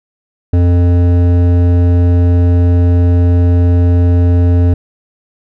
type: tone with hard clipping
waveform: sine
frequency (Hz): 87.7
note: F2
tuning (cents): +8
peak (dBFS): -8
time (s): 0.53-4.74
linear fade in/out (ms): 5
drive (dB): 12
effects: none